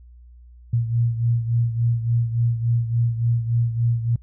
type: beating tone pair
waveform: sine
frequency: 116.54 / 120.04 Hz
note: A#2 / B2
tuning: 0 / -49 cents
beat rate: 3.5 Hz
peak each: -19 / -25 dBFS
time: 0.73-4.16 s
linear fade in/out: 5 ms
effects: noise-tail reverb RT60 0.1 s tail -26 dB re dry + added 60 Hz sine -43 dBFS peak until 4.22 s